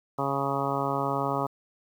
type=harmonic tone; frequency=138.59 Hz; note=C#3; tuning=in tune; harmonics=1 / 2 / 3 / 4 / 5 / 6 / 7 / 8 / 9; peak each=-34 / -34 / -34 / -34 / -34 / -34 / -34 / -34 / -34 dBFS; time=0.18-1.47 s; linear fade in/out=10 ms; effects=9-bit